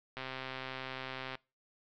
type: click train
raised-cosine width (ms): 0.3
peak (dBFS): -24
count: 156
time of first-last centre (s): 0.17-1.353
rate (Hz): 131
effects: noise-tail reverb RT60 0.3 s tail -24 dB re dry + low-pass 5000 Hz 12 dB/octave

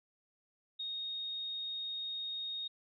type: tone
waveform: sine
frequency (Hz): 3723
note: A#7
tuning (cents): -3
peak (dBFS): -37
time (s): 0.79-2.68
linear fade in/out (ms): 10
effects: none

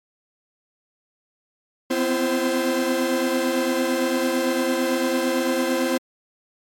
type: tone cluster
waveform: 45% pulse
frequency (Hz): 252.3 / 261.2 / 338.7 / 527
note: B3 / C4 / E4 / C5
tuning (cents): +37 / -3 / +47 / +12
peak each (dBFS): -26 / -28 / -25 / -24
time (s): 1.9-5.98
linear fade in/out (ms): 10
effects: MP3 64 kbps

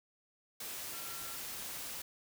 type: tone in noise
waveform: sine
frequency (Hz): 1364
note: F6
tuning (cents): -41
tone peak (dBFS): -52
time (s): 0.93-1.36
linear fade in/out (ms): 5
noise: white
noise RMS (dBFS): -43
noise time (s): 0.6-2.02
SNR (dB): -12
effects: none

